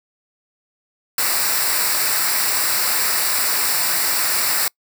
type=noise with comb filter; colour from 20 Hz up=white; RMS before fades=-19 dBFS; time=1.18-4.68 s; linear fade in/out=2 ms; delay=0.31 ms; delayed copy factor=-0.7; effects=noise-tail reverb RT60 0.1 s tail -26 dB re dry